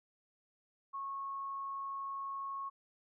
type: tone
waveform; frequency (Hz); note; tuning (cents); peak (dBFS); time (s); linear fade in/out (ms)
sine; 1097; C#6; -18; -38; 0.93-2.7; 20
effects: none